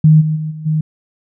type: tone with level steps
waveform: sine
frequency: 155.56 Hz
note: D#3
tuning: in tune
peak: -4 / -13 / -18 / -25 / -12 dBFS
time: 0.04-0.81 s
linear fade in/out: 5 ms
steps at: 0.2 / 0.35 / 0.5 / 0.65 s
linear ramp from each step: 20 ms
effects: none